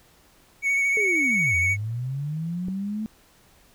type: tone with vibrato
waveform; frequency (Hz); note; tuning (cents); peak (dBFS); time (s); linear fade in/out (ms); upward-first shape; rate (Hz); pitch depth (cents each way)
triangle; 2230; C#7; +10; -18; 0.62-1.77; 50; sine; 13; 22
type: linear two-way sweep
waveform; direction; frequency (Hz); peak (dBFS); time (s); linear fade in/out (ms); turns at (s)
sine; down then up; 440 to 82 to 220.6; -26; 0.97-3.06; 0; 1.56
type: click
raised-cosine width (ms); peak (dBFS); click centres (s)
3; -23; 2.684
effects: pink hiss -57 dBFS RMS until 3.74 s